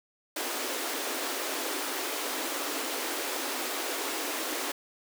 pink high-pass noise, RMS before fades -33 dBFS, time 0.36-4.72 s, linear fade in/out 5 ms, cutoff 260 Hz, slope 96 dB/octave, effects none

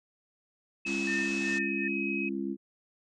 harmonic tone, 67.9 Hz, C#2, 35 cents flat, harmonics 3 / 4 / 5, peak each -35 / -35 / -35 dBFS, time 0.85-2.57 s, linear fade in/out 50 ms
sine tone with pitch glide, 2582 to 2542 Hz, E7 to D#7, -37 to +36 cents, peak -32 dBFS, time 0.85-2.29 s, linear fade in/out 5 ms, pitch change -27 cents, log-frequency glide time 1.53-1.6 s
white low-pass noise, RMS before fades -43 dBFS, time 0.86-1.59 s, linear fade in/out 10 ms, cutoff 7400 Hz, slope 48 dB/octave
sine tone with tremolo, 1806 Hz, A6, 45 cents sharp, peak -30 dBFS, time 1.07-1.88 s, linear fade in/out 5 ms, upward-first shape sine, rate 2.6 Hz, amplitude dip 90%
effects none

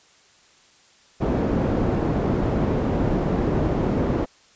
white low-pass noise, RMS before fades -22 dBFS, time 1.2-4.26 s, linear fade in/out 20 ms, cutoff 380 Hz, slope 12 dB/octave, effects white hiss -55 dBFS RMS until 4.55 s + resampled to 16000 Hz

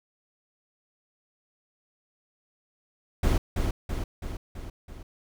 brown noise with echo, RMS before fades -22 dBFS, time 3.23-3.38 s, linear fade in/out 5 ms, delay 330 ms, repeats 5, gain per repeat -4 dB, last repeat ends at 5.03 s, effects none

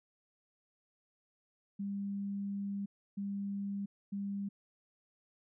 sine tone bursts at uneven times, 199.7 Hz, G3, 32 cents sharp, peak -35 dBFS, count 3, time 1.79-2.86 / 3.17-3.86 / 4.12-4.49 s, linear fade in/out 10 ms, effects none

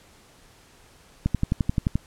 click train, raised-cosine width 5 ms, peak -9 dBFS, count 9, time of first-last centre 1.26-1.956 s, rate 11.5 Hz, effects pink hiss -54 dBFS RMS until 2.06 s + low-pass 11000 Hz 12 dB/octave

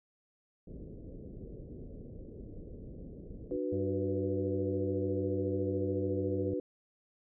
pink low-pass noise, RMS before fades -46 dBFS, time 0.67-3.57 s, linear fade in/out 5 ms, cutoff 520 Hz, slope 48 dB/octave
sine chord, B minor, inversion first, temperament equal with one note detuned, 296.9 / 370 / 493.9 Hz, D4 / F#4 / B4, +19 / 0 / 0 cents, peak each -36 dBFS, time 3.51-6.6 s, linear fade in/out 2 ms
harmonic tone, 96 Hz, G2, 36 cents flat, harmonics 1 / 2 / 4 / 5 / 6 / 7, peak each -36 / -41 / -47 / -45 / -54 / -58 dBFS, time 3.72-6.54 s, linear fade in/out 5 ms
effects none

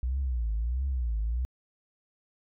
sine tone with vibrato, 60.2 Hz, B1, 44 cents flat, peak -25 dBFS, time 0.03-1.45 s, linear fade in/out 0 ms, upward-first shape triangle, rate 1.5 Hz, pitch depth 240 cents each way, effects tanh soft clip ceiling -23 dBFS

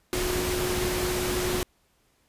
sine tone in noise, 362.7 Hz, F#4, 34 cents flat, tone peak -28 dBFS, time 0.13-1.63 s, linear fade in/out 0 ms, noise pink, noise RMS -29 dBFS, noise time 0.13-1.63 s, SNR -2 dB, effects pink hiss -67 dBFS RMS until 2.28 s + resampled to 32000 Hz

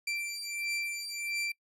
sawtooth beating tone pair, 2349 / 2350.5 Hz, D7 / D7, 0 / +1 cents, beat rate 1.5 Hz, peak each -33 / -33 dBFS, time 0.07-1.52 s, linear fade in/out 5 ms, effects noise-tail reverb RT60 0.1 s tail -25 dB re dry + low-pass 11000 Hz 12 dB/octave

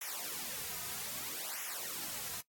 white noise with flanger, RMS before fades -41 dBFS, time 0.01-2.41 s, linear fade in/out 5 ms, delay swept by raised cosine 0.22 to 3.62 ms, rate 0.62 Hz, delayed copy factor -1, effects noise-tail reverb RT60 0.1 s tail -19 dB re dry + AAC 64 kbps

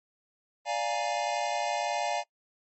square chord, Bb dominant seventh, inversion first, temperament equal, 587.3 / 698.5 / 830.6 / 932.3 Hz, D5 / F5 / Ab5 / Bb5, 0 / 0 / 0 / 0 cents, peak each -35 / -33 / -33 / -38 dBFS, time 0.65-2.24 s, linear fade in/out 50 ms, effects noise-tail reverb RT60 0.1 s tail -21 dB re dry + MP3 32 kbps

